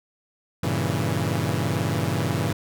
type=chord; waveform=sawtooth; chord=G diminished seventh; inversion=none; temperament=equal; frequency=98 / 116.54 / 138.59 / 164.81 Hz; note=G2 / Bb2 / Db3 / Fb3; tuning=0 / 0 / 0 / 0 cents; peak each=-24 dBFS; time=0.63-2.53 s; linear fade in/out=5 ms; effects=none